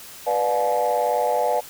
sine chord, B diminished seventh, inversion none, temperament just, 493.9 / 592.7 / 711.2 / 853.4 Hz, B4 / D5 / F5 / Ab5, 0 / +16 / +31 / +47 cents, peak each -23 dBFS, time 0.26-1.61 s, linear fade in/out 20 ms, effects tanh soft clip ceiling -12 dBFS + white hiss -41 dBFS RMS until 1.69 s

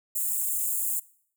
white high-pass noise, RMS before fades -28 dBFS, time 0.15-1 s, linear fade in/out 10 ms, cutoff 7000 Hz, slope 96 dB/octave, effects noise-tail reverb RT60 0.6 s tail -21 dB re dry

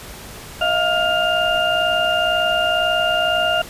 sine tone cluster, 637 / 699 / 1411 / 2806 Hz, D#5 / F5 / F6 / F7, +41 / +1 / +17 / +8 cents, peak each -21 dBFS, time 0.61-3.62 s, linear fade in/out 5 ms, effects pink hiss -36 dBFS RMS until 3.69 s + resampled to 32000 Hz

